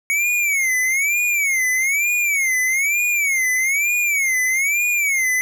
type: tone with vibrato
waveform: square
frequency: 2217 Hz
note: C#7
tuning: in tune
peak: -17 dBFS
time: 0.1-5.41 s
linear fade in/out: 0 ms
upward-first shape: sine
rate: 1.1 Hz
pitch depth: 170 cents each way
effects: none